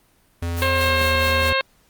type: tone with pitch glide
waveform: square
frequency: 85.2 to 80.42 Hz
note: F2 to E2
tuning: -42 to -42 cents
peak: -23 dBFS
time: 0.42-1.53 s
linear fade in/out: 5 ms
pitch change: -100 cents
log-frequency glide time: 0.71-1.03 s
type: noise with tremolo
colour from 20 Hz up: white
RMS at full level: -32 dBFS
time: 0.56-1.51 s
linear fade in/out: 20 ms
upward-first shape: sine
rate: 4.6 Hz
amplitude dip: 65%
type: harmonic tone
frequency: 534 Hz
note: C5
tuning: 35 cents sharp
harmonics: 1 / 2 / 3 / 4 / 5 / 6 / 7 / 8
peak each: -23 / -24 / -24 / -27 / -25 / -32 / -30 / -30 dBFS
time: 0.62-1.61 s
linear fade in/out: 0 ms
type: click train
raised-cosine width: 3 ms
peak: -23 dBFS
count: 5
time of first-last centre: 0.88-1.424 s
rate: 7.35 Hz
effects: pink hiss -59 dBFS RMS until 1.89 s + Opus 32 kbps